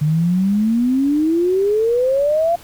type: exponential sweep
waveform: sine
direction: up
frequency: 147.8 to 697 Hz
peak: -13 dBFS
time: 0.01-2.56 s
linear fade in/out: 10 ms
effects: pink hiss -42 dBFS RMS until 2.63 s